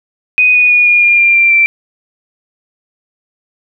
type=tone with pitch steps; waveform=sine; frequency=2493 / 2471 / 2450 / 2429 / 2408 / 2387 / 2367 / 2346 Hz; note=D#7 / D#7 / D#7 / D#7 / D7 / D7 / D7 / D7; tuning=+3 / -13 / -27 / -42 / +43 / +28 / +13 / -2 cents; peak=-5 dBFS; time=0.38-1.66 s; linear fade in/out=0 ms; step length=160 ms; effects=none